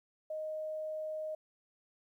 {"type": "tone", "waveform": "sine", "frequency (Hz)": 622.3, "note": "D#5", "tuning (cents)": 0, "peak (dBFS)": -36, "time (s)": [0.3, 1.35], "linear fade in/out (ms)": 5, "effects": ["12-bit"]}